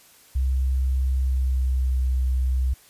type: tone with pitch glide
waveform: sine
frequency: 65.4 to 64.2 Hz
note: C2 to C2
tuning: 0 to -32 cents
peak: -19 dBFS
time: 0.35-2.74 s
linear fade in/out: 10 ms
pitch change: -32 cents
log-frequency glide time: 1.14-1.87 s
effects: white hiss -53 dBFS RMS until 2.89 s + resampled to 32000 Hz